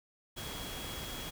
sine tone in noise, 3316 Hz, G#7, 3 cents flat, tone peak -46 dBFS, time 0.36-1.31 s, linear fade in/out 20 ms, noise pink, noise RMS -42 dBFS, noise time 0.36-1.31 s, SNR -7 dB, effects none

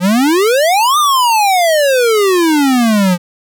square exponential two-way sweep, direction up then down, 171.9 to 1234 to 171.9 Hz, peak -9 dBFS, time 0-3.18 s, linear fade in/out 50 ms, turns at 0.98 s, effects none

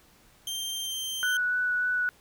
sawtooth tone with pitch glide, 3157 to 3137 Hz, G7 to G7, +12 to +1 cents, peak -28 dBFS, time 0.47-1.37 s, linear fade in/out 2 ms, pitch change -11 cents, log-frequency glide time 0.83-1 s
sine tone with vibrato, 1480 Hz, F#6, in tune, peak -24 dBFS, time 1.23-2.09 s, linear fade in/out 0 ms, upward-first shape sine, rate 3.4 Hz, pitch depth 9 cents each way
effects pink hiss -59 dBFS RMS until 2.2 s

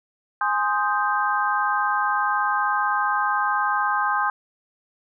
sine chord, Ab major seventh, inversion none, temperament equal, 830.6 / 1046.5 / 1244.5 / 1568 Hz, Ab5 / C6 / Eb6 / G6, 0 / 0 / 0 / 0 cents, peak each -25 dBFS, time 0.41-4.3 s, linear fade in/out 2 ms, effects none

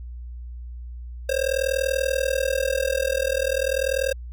square tone with amplitude modulation, 534 Hz, C5, 35 cents sharp, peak -18 dBFS, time 1.29-4.13 s, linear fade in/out 5 ms, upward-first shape sine, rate 40.4 Hz, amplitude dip 95%, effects added 60 Hz sine -33 dBFS peak until 4.32 s

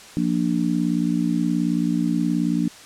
harmonic tone, 58.7 Hz, A#1, 13 cents sharp, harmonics 3 / 4 / 5, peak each -23 / -23 / -23 dBFS, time 0.17-2.68 s, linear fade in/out 0 ms, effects white hiss -43 dBFS RMS until 2.85 s + low-pass 8000 Hz 12 dB/octave

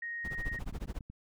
sine tone, 1869 Hz, A#6, 4 cents sharp, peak -36 dBFS, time 0.02-0.59 s, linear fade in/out 5 ms
brown noise with tremolo, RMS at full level -36 dBFS, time 0.24-0.99 s, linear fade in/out 10 ms, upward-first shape sine, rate 14 Hz, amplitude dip 100%
clicks, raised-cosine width 5 ms, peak -34 dBFS, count 11, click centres 0.469 / 0.517 / 0.59 / 0.666 / 0.727 / 0.779 / 0.819 / 0.855 / 0.899 / 1.008 / 1.1 s
effects none

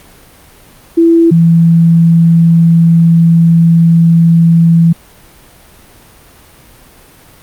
sine tone pair in turn, 333.3 / 166.65 Hz, E4 / E3, +19 / +19 cents, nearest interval octave, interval 1200 cents, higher first, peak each -3 dBFS, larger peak neither, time 0.97-1.31 / 1.31-4.93 s, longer second, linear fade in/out 10 ms, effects pink hiss -40 dBFS RMS until 7.42 s + Opus 48 kbps

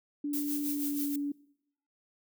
sine tone with pitch glide, 290.6 to 286.6 Hz, D4 to D4, -18 to -42 cents, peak -30 dBFS, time 0.24-1.32 s, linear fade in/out 5 ms, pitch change -24 cents, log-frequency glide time 0.61-1.09 s
violet noise with tremolo, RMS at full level -35 dBFS, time 0.33-1.16 s, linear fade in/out 5 ms, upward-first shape sine, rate 6.2 Hz, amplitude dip 60%
effects noise-tail reverb RT60 0.7 s tail -21 dB re dry

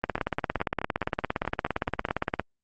two click trains, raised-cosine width 0.5 ms, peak -16 / -10 dBFS, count 10 / 42, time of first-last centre 0.18-2.087 / 0.04-2.396 s, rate 4.72 / 17.4 Hz, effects Opus 24 kbps

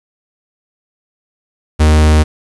45% pulse tone, 77 Hz, D#2, 17 cents flat, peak -6 dBFS, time 1.79-2.24 s, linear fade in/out 20 ms, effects resampled to 24000 Hz + 7-bit

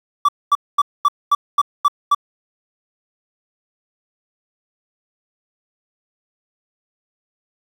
triangle tone bursts, 1156 Hz, D6, 28 cents flat, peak -8 dBFS, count 8, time 0.25-2.148 s, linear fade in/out 5 ms, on 36 ms, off 230 ms, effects 7-bit

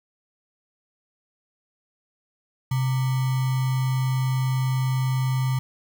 sine tone with sample-and-hold, 130 Hz, C3, 11 cents flat, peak -20 dBFS, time 2.71-5.59 s, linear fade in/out 5 ms, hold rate 1050 Hz, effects none

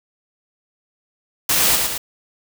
white noise with echo, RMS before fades -17 dBFS, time 1.49-1.76 s, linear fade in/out 5 ms, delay 110 ms, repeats 2, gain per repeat -4 dB, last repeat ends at 1.98 s, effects none

